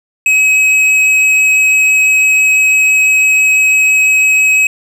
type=tone with hard clipping; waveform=sine; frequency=2551 Hz; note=D#7; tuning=43 cents sharp; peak=-8 dBFS; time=0.26-4.67 s; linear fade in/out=2 ms; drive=7 dB; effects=none